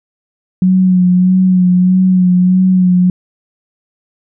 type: tone with vibrato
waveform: sine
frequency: 183.3 Hz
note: F#3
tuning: 16 cents flat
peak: -6 dBFS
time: 0.62-3.1 s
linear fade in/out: 2 ms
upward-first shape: sine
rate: 1.6 Hz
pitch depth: 31 cents each way
effects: none